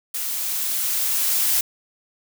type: noise with level ramp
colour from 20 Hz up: blue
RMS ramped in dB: -27 to -19 dBFS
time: 0.14-1.61 s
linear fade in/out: 5 ms
effects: none